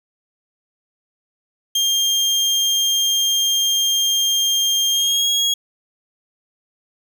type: tone with pitch glide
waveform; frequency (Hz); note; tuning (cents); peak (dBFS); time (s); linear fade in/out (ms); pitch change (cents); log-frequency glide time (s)
30% pulse; 3203 to 3299; G7 to G#7; +37 to -12; -13; 1.75-5.54; 5; +51; 4.9-5.3
effects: none